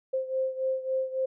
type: beating tone pair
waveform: sine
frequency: 523.3 / 526.9 Hz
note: C5 / C5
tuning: 0 / +12 cents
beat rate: 3.6 Hz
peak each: -28 / -32 dBFS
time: 0.13-1.26 s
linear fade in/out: 10 ms
effects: none